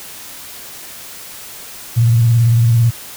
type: tone with vibrato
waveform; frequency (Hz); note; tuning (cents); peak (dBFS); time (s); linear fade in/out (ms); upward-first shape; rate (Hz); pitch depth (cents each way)
sine; 116.54; A#2; 0; -8; 1.96-2.91; 20; sine; 18; 58
effects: white hiss -33 dBFS RMS until 3.16 s

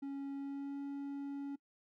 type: tone with pitch glide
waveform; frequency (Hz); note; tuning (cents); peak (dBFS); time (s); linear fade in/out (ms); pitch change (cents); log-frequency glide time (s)
triangle; 277.2 to 280.4; C#4 to C#4; 0 to +20; -37; 0.02-1.56; 10; +20; 0.35-0.79
effects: noise-tail reverb RT60 0.1 s tail -21 dB re dry

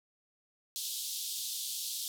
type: band-pass noise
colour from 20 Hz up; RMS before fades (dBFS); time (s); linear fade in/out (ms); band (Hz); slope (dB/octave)
pink; -38; 0.76-2.08; 0; 3300 to 16000; 48
effects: none

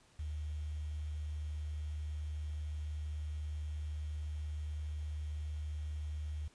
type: tone with quantisation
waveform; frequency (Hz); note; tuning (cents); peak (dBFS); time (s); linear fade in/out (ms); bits
sine; 75.8; D#2; -45; -37; 0.19-6.48; 5; 10
effects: pink hiss -66 dBFS RMS until 6.54 s + resampled to 22050 Hz

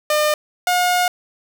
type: tone pair in turn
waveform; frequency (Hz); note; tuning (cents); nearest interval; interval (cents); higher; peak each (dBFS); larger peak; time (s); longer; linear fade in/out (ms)
sawtooth; 604 / 718.3; D5 / F5; +48 / +48; minor third; 300; second; -11; neither; 0.1-0.34 / 0.67-1.08; second; 2
effects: none

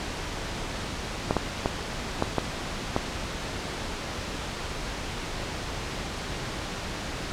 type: clicks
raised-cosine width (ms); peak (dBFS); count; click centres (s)
1; -8; 6; 1.309 / 1.367 / 1.659 / 2.224 / 2.383 / 2.964
effects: pink hiss -33 dBFS RMS until 7.32 s + low-pass 6000 Hz 12 dB/octave

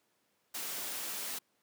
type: noise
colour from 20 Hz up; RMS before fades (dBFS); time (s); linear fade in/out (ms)
white; -39; 0.54-1.39; 10
effects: pink hiss -75 dBFS RMS until 1.62 s + high-pass 200 Hz 12 dB/octave

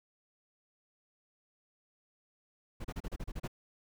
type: noise bursts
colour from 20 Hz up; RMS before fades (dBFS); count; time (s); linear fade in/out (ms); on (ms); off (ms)
brown; -38; 9; 2.8-3.478; 10; 46; 33
effects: none

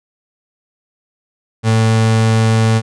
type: tone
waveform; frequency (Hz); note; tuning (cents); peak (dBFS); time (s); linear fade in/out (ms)
35% pulse; 111.7; A2; +27; -8; 1.63-2.82; 50
effects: resampled to 22050 Hz

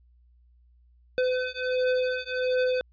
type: beating tone pair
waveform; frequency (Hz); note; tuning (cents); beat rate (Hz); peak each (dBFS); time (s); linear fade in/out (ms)
square; 506 / 507.4; B4 / B4; +42 / +47; 1.4; -28; 1.18-2.81; 0
effects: added 60 Hz sine -56 dBFS peak until 2.92 s + resampled to 11025 Hz

